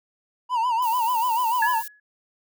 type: tone with vibrato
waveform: triangle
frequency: 950 Hz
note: A#5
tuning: 33 cents sharp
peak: -18 dBFS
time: 0.49-1.83 s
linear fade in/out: 50 ms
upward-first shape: sine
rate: 6.8 Hz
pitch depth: 110 cents each way
type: noise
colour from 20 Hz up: violet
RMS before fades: -35 dBFS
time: 0.82-1.88 s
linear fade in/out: 5 ms
type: tone with exponential decay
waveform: sine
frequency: 1690 Hz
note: G#6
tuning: 30 cents sharp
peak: -18 dBFS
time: 1.62-2 s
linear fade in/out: 5 ms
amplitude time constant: 82 ms
effects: none